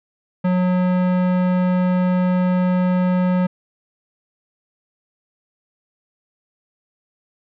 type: tone with tanh clipping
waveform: sine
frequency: 181.8 Hz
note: F#3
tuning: 30 cents flat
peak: -17 dBFS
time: 0.44-3.47 s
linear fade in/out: 10 ms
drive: 18 dB
effects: none